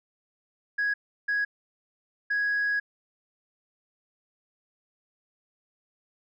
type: tone bursts at uneven times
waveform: sine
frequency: 1661.2 Hz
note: G#6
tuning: in tune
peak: -22 dBFS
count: 3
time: 0.78-0.94 / 1.28-1.45 / 2.3-2.8 s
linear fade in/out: 10 ms
effects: tanh soft clip ceiling -21 dBFS